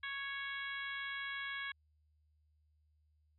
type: harmonic tone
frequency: 554 Hz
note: C#5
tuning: 1 cent flat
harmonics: 2 / 3 / 4 / 5 / 6 / 7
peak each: -49 / -42 / -45 / -54 / -48 / -56 dBFS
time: 0.03-1.72 s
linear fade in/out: 5 ms
effects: added 76 Hz sine -70 dBFS peak until 3.38 s